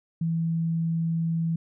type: tone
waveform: sine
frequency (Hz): 164.81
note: E3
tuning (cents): 0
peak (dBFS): -23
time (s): 0.21-1.56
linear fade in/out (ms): 5
effects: none